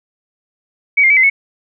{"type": "tone with pitch steps", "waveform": "sine", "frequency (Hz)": [2263, 2115, 2290, 2057, 2202], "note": ["C#7", "C7", "D7", "C7", "C#7"], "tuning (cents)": [35, 18, -44, -30, -12], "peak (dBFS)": -7, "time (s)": [0.97, 1.3], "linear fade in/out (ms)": 10, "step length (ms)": 66, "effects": []}